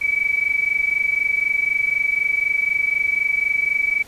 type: tone pair together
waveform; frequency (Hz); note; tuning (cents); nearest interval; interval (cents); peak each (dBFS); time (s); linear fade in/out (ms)
sine; 2276 / 2300; C#7 / D7; +45 / -37; unison; 18; -20; 0.01-4.03; 10
effects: pink hiss -45 dBFS RMS until 4.07 s + resampled to 32000 Hz